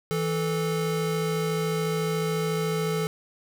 square tone pair together, 163.32 / 436 Hz, E3 / A4, -16 / -16 cents, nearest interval octave + perfect fourth, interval 1700 cents, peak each -28 dBFS, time 0.11-3.07 s, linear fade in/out 0 ms, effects none

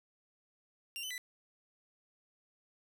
sawtooth tone with pitch steps, 2778 / 3026 / 1989 Hz, F7 / F#7 / B6, -10 / +38 / +12 cents, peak -36 dBFS, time 0.96-1.179 s, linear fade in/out 0 ms, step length 73 ms, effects none

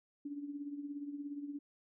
sine tone with tremolo, 287.5 Hz, D4, 37 cents flat, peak -37 dBFS, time 0.25-1.59 s, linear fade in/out 5 ms, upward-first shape triangle, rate 17 Hz, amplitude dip 70%, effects none

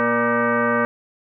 sine tone with frequency modulation, 474.3 Hz, A#4, 30 cents sharp, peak -16 dBFS, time 0-0.85 s, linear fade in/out 0 ms, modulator 355 Hz, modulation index 3.6, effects none

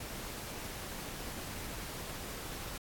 pink noise, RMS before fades -43 dBFS, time 0-2.78 s, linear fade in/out 5 ms, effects AAC 64 kbps

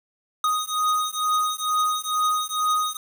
square beating tone pair, 1244.5 / 1246.7 Hz, D#6 / D#6, 0 / +3 cents, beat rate 2.2 Hz, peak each -25 dBFS, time 0.44-2.97 s, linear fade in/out 2 ms, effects 8-bit

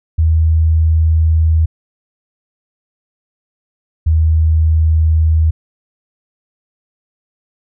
sine tone pair in turn, 80.1 / 79.55 Hz, E2 / D#2, -49 / +39 cents, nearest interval unison, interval 12 cents, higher first, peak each -8 dBFS, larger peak neither, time 0.18-1.66 / 4.06-5.51 s, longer first, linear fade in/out 10 ms, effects none

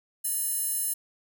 square tone with high-pass filter, 587.3 Hz, D5, in tune, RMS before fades -29 dBFS, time 0.24-0.94 s, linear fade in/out 10 ms, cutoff 11000 Hz, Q 2.6, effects none

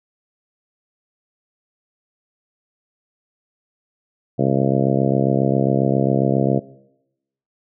harmonic tone, 67.4 Hz, C#2, 48 cents flat, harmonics 2 / 3 / 4 / 5 / 6 / 7 / 8 / 9 / 10, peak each -20 / -22 / -23 / -24 / -25 / -25 / -26 / -27 / -27 dBFS, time 4.38-6.6 s, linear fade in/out 20 ms, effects noise-tail reverb RT60 0.9 s tail -21 dB re dry

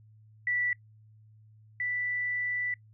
sine tone pair in turn, 1962 / 1974.5 Hz, B6 / B6, -12 / -1 cents, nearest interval unison, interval 11 cents, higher second, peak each -26 / -29 dBFS, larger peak first, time 0.47-0.73 / 1.8-2.74 s, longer second, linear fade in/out 2 ms, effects noise-tail reverb RT60 0.1 s tail -23 dB re dry + added 108 Hz sine -54 dBFS peak until 2.93 s

